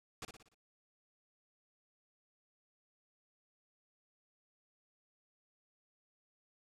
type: noise with echo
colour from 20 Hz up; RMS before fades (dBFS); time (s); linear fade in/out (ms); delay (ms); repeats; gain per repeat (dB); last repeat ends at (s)
pink; -44; 0.22-0.25; 2; 59; 5; -6; 0.545
effects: low-pass 9000 Hz 12 dB/octave